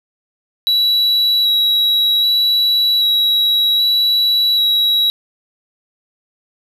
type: tone with vibrato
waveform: triangle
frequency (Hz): 3900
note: B7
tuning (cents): -23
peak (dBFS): -10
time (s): 0.67-5.1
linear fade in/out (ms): 0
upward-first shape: square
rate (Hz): 0.64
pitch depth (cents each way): 10
effects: none